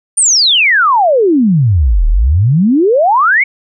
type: exponential two-way sweep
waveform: sine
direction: down then up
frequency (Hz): 9500 to 35.88 to 2276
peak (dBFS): -6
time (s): 0.17-3.44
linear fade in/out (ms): 10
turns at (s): 2.07
effects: none